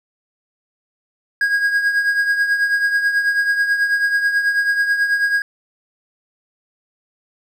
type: tone with tremolo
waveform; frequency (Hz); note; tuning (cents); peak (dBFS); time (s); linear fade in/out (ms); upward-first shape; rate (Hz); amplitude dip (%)
triangle; 1639; G#6; -23; -10; 1.41-5.42; 2; triangle; 9.2; 65
effects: none